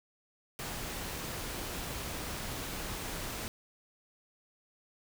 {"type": "noise", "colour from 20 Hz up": "pink", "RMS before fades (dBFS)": -39, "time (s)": [0.59, 3.48], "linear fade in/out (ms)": 0, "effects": []}